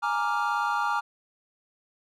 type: chord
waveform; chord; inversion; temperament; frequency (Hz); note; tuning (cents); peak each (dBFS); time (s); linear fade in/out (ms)
triangle; Bb dominant seventh; third; equal with one note detuned; 834 / 932.3 / 1174.7 / 1396.9; Ab5 / Bb5 / D6 / F6; +7 / 0 / 0 / 0; -28; 0.02-1.01; 20
effects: none